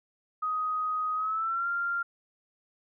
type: tone with pitch glide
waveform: sine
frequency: 1253 to 1390.3 Hz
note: D#6 to F6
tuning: +12 to -8 cents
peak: -27 dBFS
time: 0.42-2.03 s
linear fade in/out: 10 ms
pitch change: +180 cents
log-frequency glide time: 1.15-1.68 s
effects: none